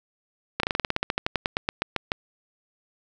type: slowing click train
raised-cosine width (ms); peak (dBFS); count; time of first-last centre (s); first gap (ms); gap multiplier
0.3; -7; 20; 0.6-2.119; 33; 1.09
effects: none